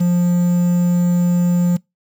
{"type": "tone with quantisation", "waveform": "triangle", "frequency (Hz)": 175.7, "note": "F3", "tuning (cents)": 11, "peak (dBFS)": -10, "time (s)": [0, 1.77], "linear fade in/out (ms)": 10, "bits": 6, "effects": ["noise-tail reverb RT60 0.2 s tail -25 dB re dry"]}